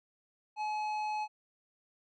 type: tone with tanh clipping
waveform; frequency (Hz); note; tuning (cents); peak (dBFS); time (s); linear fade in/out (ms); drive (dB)
sine; 851; G#5; +42; -34; 0.56-1.28; 50; 11
effects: none